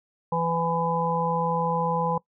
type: harmonic tone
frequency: 167.1 Hz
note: E3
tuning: 24 cents sharp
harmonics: 1 / 3 / 5 / 6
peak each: -28 / -28 / -28 / -28 dBFS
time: 0.32-2.18 s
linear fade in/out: 5 ms
effects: noise-tail reverb RT60 0.1 s tail -21 dB re dry